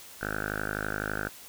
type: tone with low-pass filter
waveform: 5% pulse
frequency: 51.91 Hz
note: G#1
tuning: in tune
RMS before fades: -33 dBFS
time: 0.21-1.29 s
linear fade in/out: 5 ms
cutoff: 1500 Hz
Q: 8.1
effects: white hiss -48 dBFS RMS until 1.48 s